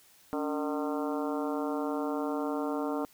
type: harmonic tone with a mistuned harmonic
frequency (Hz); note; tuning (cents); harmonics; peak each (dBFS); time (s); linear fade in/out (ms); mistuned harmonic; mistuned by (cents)
151.7; D#3; -44; 2 / 3 / 4 / 5 / 6 / 7 / 8 / 9; -32 / -36 / -38 / -40 / -42 / -43 / -44 / -45; 0.33-3.05; 0; 2; -100
effects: white hiss -60 dBFS RMS until 3.13 s